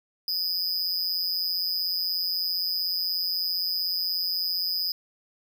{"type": "tone with amplitude modulation", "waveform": "square", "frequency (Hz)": 4978, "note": "D#8", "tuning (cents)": 0, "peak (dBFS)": -22, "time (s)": [0.28, 4.92], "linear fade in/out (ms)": 2, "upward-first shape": "sine", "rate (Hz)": 177, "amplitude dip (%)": 85, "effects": []}